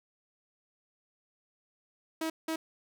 sawtooth tone bursts at uneven times, 321.1 Hz, E4, 45 cents flat, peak -27 dBFS, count 2, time 2.21-2.3 / 2.48-2.56 s, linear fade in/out 5 ms, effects none

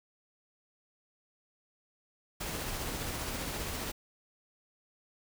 pink noise with tremolo, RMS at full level -36 dBFS, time 2.4-3.92 s, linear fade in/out 10 ms, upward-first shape triangle, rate 15 Hz, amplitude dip 25%, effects none

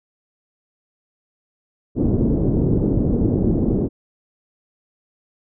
white low-pass noise, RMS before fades -18 dBFS, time 1.95-3.89 s, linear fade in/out 50 ms, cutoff 360 Hz, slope 24 dB/octave, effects none

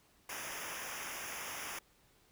pink noise with comb filter, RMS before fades -43 dBFS, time 0.29-1.79 s, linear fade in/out 5 ms, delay 0.24 ms, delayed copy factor -0.95, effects pink hiss -68 dBFS RMS until 2.31 s

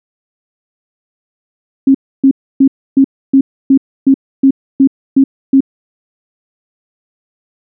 sine tone bursts, 270.3 Hz, C#4, 44 cents flat, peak -3 dBFS, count 11, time 1.87-5.606 s, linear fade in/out 5 ms, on 76 ms, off 290 ms, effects none

